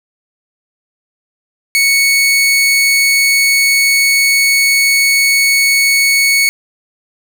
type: tone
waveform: sawtooth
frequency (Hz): 2217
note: C#7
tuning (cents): 0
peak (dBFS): -5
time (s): 1.75-6.49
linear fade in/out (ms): 0
effects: none